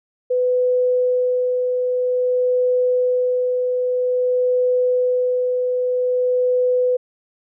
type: tone with tremolo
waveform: sine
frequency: 500 Hz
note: B4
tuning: 21 cents sharp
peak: -14 dBFS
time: 0.3-6.97 s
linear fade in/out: 10 ms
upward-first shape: sine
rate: 0.51 Hz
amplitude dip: 30%
effects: none